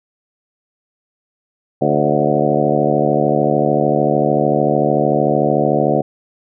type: harmonic tone with a mistuned harmonic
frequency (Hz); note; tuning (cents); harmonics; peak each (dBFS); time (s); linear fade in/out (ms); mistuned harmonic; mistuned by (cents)
73.42; D2; 0; 2 / 3 / 4 / 5 / 6 / 7 / 8 / 9 / 10; -21 / -21 / -21 / -21 / -21 / -21 / -21 / -21 / -21; 1.81-6.02; 10; 7; +45
effects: none